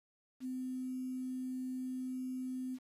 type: tone with quantisation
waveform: sine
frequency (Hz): 256.4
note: C4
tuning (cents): -35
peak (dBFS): -37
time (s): 0.4-2.79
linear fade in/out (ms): 50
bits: 10
effects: resampled to 32000 Hz